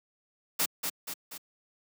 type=noise with echo; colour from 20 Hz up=white; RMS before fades=-27 dBFS; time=0.59-0.66 s; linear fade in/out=10 ms; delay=240 ms; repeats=3; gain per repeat=-5 dB; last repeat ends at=1.38 s; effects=high-pass 150 Hz 12 dB/octave